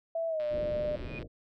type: tone with pitch glide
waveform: sine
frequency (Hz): 660 to 601.7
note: E5 to D5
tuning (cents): +2 to +42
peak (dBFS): -29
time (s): 0.15-0.96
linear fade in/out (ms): 5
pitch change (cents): -160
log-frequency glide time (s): 0.28-0.44
type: click train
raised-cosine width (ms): 0.3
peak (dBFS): -33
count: 101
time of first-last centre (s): 0.4-1.226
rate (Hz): 121
type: low-pass noise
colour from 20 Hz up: pink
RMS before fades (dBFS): -40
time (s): 0.49-1.28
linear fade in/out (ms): 50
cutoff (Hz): 650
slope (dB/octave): 96
type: tone with exponential growth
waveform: sine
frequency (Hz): 2462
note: D#7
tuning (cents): -19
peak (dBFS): -38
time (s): 0.93-1.19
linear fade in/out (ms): 5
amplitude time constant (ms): 55
effects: none

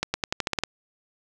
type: accelerating click train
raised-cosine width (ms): 0.2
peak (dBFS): -7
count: 9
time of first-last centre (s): 0.03-0.636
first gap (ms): 110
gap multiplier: 0.89
effects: none

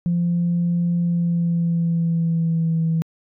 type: tone with pitch glide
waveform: sine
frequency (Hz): 172.7 to 163.01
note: F3 to E3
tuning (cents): -19 to -19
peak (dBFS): -16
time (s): 0.06-3.02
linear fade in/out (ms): 0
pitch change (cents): -100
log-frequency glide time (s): 0.98-2.82
effects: tanh soft clip ceiling -13 dBFS

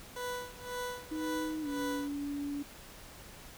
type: tone with tremolo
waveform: 20% pulse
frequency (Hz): 493.9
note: B4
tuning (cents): 0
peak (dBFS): -30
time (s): 0.16-2.08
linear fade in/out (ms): 5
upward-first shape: sine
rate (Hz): 1.9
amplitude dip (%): 90
type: tone with pitch glide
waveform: sine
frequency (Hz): 311.9 to 286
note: D#4 to D4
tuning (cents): +4 to -46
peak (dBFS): -34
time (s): 1.11-2.63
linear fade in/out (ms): 10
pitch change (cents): -150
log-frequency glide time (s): 1.61-1.68
effects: pink hiss -51 dBFS RMS until 3.57 s

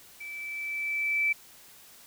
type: tone with level ramp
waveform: sine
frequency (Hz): 2319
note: D7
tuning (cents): -22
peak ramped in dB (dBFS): -38 to -22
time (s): 0.2-1.33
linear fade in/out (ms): 10
effects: white hiss -53 dBFS RMS until 2.06 s

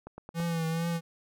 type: click train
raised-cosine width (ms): 1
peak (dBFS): -28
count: 4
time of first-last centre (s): 0.07-0.401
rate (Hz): 9.07
type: tone with vibrato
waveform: square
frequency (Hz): 165.7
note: E3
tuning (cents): +9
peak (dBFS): -29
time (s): 0.34-1.01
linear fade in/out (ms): 50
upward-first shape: triangle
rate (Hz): 2.3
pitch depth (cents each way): 51
effects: none

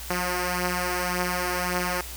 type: beating tone pair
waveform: 5% pulse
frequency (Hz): 178.8 / 180.6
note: F3 / F#3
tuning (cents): +41 / -42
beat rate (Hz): 1.8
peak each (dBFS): -15 / -20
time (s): 0.1-2.01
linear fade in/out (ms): 2
effects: added 60 Hz sine -39 dBFS peak until 2.16 s + white hiss -39 dBFS RMS until 2.16 s

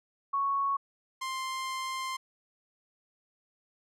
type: tone pair in turn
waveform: sine / sawtooth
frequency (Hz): 1108.7 / 1049.5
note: C#6 / C6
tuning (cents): 0 / +5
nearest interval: minor second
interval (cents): 95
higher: first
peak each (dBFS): -26 / -29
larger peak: first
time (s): 0.33-0.77 / 1.21-2.17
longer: second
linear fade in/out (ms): 10
effects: low-pass 10000 Hz 12 dB/octave

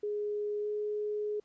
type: tone with pitch glide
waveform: sine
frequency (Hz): 416.2 to 419.6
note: G#4 to G#4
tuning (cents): +4 to +18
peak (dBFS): -31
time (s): 0.03-1.4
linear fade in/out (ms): 5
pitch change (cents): +14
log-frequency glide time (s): 0.61-0.67
effects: pink hiss -73 dBFS RMS until 1.44 s + resampled to 16000 Hz

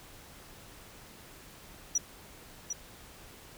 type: tone with echo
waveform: sine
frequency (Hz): 5850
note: F#8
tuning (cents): -21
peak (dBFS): -22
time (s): 1.95-1.98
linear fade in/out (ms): 5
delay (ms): 750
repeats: 1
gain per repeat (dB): -9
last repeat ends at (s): 2.73
effects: tanh soft clip ceiling -23 dBFS + pink hiss -52 dBFS RMS until 3.57 s

